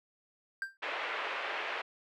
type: tone with exponential decay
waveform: triangle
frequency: 1578 Hz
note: G6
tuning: 11 cents sharp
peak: -28 dBFS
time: 0.62-0.77 s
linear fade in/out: 1 ms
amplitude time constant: 31 ms
type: band-pass noise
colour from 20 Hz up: white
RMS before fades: -37 dBFS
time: 0.82-1.82 s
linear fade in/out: 10 ms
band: 430 to 2600 Hz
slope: 24 dB/octave
effects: none